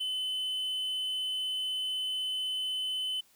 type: tone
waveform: triangle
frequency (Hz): 3032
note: F#7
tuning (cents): +42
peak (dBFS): -29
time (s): 0-3.21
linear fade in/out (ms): 10
effects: white hiss -64 dBFS RMS until 3.35 s